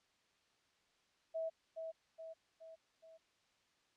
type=tone with echo; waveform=sine; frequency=649 Hz; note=E5; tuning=27 cents flat; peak=-37 dBFS; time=1.34-1.5 s; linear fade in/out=20 ms; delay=420 ms; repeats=4; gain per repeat=-5 dB; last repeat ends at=3.18 s; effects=white hiss -75 dBFS RMS until 3.96 s + low-pass 5000 Hz 12 dB/octave